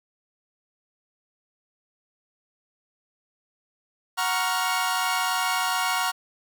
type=chord; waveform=sawtooth; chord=Gb major seventh; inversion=none; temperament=equal with one note detuned; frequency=740 / 940.4 / 1108.7 / 1396.9 Hz; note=Gb5 / Bb5 / Db6 / F6; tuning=0 / +15 / 0 / 0 cents; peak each=-25 dBFS; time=4.17-6.12 s; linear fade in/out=20 ms; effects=none